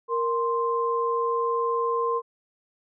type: tone pair together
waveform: sine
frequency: 466.2 / 1046.5 Hz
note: A#4 / C6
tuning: 0 / 0 cents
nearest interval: octave + major second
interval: 1400 cents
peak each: -25 dBFS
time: 0.08-2.22 s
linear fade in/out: 50 ms
effects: none